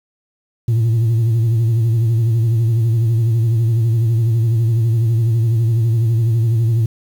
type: tone with vibrato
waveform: sine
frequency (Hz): 114.2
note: A#2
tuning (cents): -35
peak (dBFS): -9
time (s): 0.68-6.86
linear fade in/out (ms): 5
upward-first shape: sine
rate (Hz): 12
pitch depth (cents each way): 65
effects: tanh soft clip ceiling -11 dBFS + 7-bit